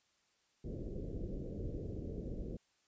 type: low-pass noise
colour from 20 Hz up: pink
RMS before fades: -42 dBFS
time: 0.64-2.57 s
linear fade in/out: 5 ms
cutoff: 530 Hz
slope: 48 dB/octave
effects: white hiss -75 dBFS RMS until 2.87 s + resampled to 16000 Hz